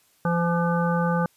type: harmonic tone with a mistuned harmonic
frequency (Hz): 171.2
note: F3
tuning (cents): -34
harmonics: 1 / 3 / 5 / 7 / 9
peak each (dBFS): -22 / -27 / -29 / -30 / -32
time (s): 0.25-1.26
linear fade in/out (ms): 2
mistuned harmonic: 9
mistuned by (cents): -38
effects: white hiss -62 dBFS RMS until 1.36 s + resampled to 32000 Hz